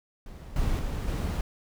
brown noise with level steps, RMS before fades -42 / -27 / -31 / -28 dBFS, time 0.26-1.41 s, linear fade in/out 2 ms, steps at 0.56 / 0.79 / 1.08 s, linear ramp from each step 2 ms, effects none

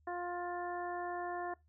harmonic tone, 352.6 Hz, F4, 17 cents sharp, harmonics 1 / 2 / 3 / 4 / 5, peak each -42 / -40 / -45 / -51 / -48 dBFS, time 0.07-1.54 s, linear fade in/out 5 ms, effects noise-tail reverb RT60 0.2 s tail -22 dB re dry + added 76 Hz sine -66 dBFS peak until 1.68 s

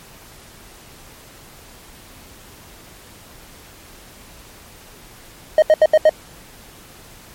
triangle tone bursts, 622.3 Hz, D#5, in tune, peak -5 dBFS, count 5, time 5.58-6.094 s, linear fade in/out 2 ms, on 42 ms, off 76 ms, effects pink hiss -43 dBFS RMS until 7.34 s + MP3 64 kbps

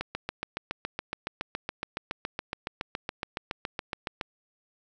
click train, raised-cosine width 0.3 ms, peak -15 dBFS, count 31, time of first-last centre 0.01-4.212 s, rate 7.14 Hz, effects none

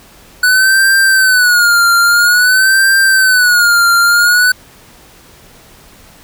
square tone with vibrato, 1480 Hz, F#6, in tune, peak -7 dBFS, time 0.43-4.52 s, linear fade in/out 5 ms, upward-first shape sine, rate 0.5 Hz, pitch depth 110 cents each way, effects pink hiss -41 dBFS RMS until 6.23 s

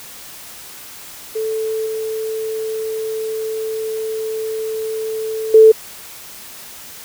sine tone with level steps, 440 Hz, A4, in tune, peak -18 / -20 / -3 dBFS, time 1.35-5.72 s, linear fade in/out 10 ms, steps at 1.86 / 5.54 s, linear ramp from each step 5 ms, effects white hiss -36 dBFS RMS until 7.04 s

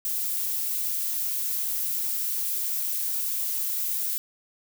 violet noise, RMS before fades -28 dBFS, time 0.05-4.18 s, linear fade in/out 0 ms, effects none

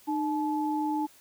sine tone pair together, 304.7 / 861.8 Hz, D#4 / A5, -36 / -36 cents, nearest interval octave + tritone, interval 1800 cents, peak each -28 / -30 dBFS, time 0.07-1.07 s, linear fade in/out 20 ms, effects white hiss -57 dBFS RMS until 1.2 s

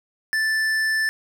sine tone with tanh clipping, 1760 Hz, A6, in tune, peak -21 dBFS, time 0.33-1.09 s, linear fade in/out 0 ms, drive 13 dB, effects none

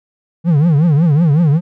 triangle tone with vibrato, 156.9 Hz, D#3, 15 cents sharp, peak -6 dBFS, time 0.44-1.61 s, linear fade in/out 50 ms, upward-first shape triangle, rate 5.4 Hz, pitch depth 240 cents each way, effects none

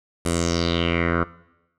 10% pulse tone with low-pass filter sweep, 85 Hz, F2, 46 cents flat, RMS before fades -22 dBFS, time 0.25-1.24 s, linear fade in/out 5 ms, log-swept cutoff 10000 to 1300 Hz, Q 4.2, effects noise-tail reverb RT60 0.9 s tail -20 dB re dry

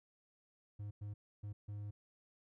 triangle tone bursts at uneven times, 103.2 Hz, G#2, 10 cents flat, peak -40 dBFS, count 4, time 0.79-0.91 / 1.01-1.14 / 1.43-1.53 / 1.68-1.91 s, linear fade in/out 10 ms, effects none

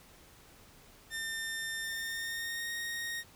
sawtooth tone with pitch glide, 1800 to 1862.4 Hz, A6 to A#6, +39 to -2 cents, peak -32 dBFS, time 1.1-3.24 s, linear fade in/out 50 ms, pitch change +59 cents, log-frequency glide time 1.83-2.72 s, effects pink hiss -58 dBFS RMS until 3.35 s

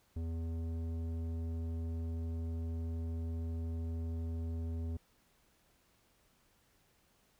square tone with low-pass filter, 82.4 Hz, E2, in tune, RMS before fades -38 dBFS, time 0.16-4.97 s, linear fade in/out 5 ms, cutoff 360 Hz, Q 0.76, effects pink hiss -71 dBFS RMS until 7.39 s

